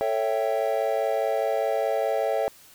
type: chord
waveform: triangle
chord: A dominant seventh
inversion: none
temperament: equal with one note detuned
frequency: 443.1 / 554.4 / 659.3 / 784 Hz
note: A4 / C#5 / E5 / G5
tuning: +12 / 0 / 0 / 0 cents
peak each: -27 / -25 / -25 / -28 dBFS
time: 0.01-2.48 s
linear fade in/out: 0 ms
effects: white hiss -52 dBFS RMS until 2.74 s